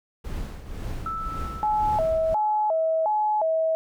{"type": "noise with tremolo", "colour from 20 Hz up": "brown", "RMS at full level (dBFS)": -30, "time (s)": [0.24, 2.35], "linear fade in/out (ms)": 10, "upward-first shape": "triangle", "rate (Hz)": 1.9, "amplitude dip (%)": 70}
{"type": "tone with exponential decay", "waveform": "sine", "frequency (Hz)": 1318.5, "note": "E6", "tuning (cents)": 0, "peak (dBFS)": -26, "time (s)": [1.06, 3.23], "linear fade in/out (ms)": 2, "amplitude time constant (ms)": 470}
{"type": "tone with vibrato", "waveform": "sine", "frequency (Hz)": 740, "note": "F#5", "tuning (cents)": 0, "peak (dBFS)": -20, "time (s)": [1.63, 3.75], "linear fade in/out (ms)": 0, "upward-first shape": "square", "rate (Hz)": 1.4, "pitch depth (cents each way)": 240}
{"effects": []}